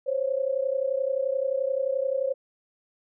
sine tone pair together, 522.9 / 554.4 Hz, C5 / C#5, -1 / 0 cents, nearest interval minor second, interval 101 cents, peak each -26 / -27 dBFS, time 0.06-2.34 s, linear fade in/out 20 ms, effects none

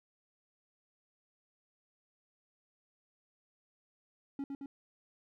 triangle tone with echo, 277.2 Hz, C#4, in tune, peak -33 dBFS, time 4.39-4.44 s, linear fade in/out 2 ms, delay 110 ms, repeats 2, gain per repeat -3 dB, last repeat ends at 4.66 s, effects none

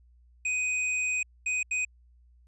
square tone bursts at uneven times, 2500 Hz, D#7, 8 cents sharp, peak -27 dBFS, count 3, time 0.45-1.23 / 1.46-1.63 / 1.71-1.85 s, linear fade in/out 5 ms, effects added 60 Hz sine -56 dBFS peak until 2.47 s + resampled to 24000 Hz

